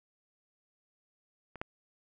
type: clicks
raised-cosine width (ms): 0.5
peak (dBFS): -30 / -20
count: 2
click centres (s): 1.557 / 1.615
effects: none